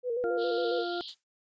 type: tone with vibrato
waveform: sine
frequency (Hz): 480.5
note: B4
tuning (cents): -48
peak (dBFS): -28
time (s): 0.03-0.85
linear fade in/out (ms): 50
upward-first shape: square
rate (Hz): 7.3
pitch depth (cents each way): 58
type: harmonic tone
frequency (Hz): 349.2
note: F4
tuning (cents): 0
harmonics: 1 / 2 / 4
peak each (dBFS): -33 / -36 / -39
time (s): 0.24-1.01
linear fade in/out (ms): 0
type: band-pass noise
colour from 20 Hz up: white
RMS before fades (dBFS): -43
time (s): 0.37-1.15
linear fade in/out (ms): 50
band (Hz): 3000 to 4600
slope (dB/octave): 96
type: noise with exponential decay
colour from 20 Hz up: blue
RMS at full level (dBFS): -43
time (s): 1.08-1.24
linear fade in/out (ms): 5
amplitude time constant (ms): 33
effects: resampled to 16000 Hz